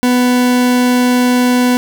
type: tone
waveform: 40% pulse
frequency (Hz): 248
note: B3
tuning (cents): +7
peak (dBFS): -8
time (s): 0.03-1.77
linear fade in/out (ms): 0
effects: none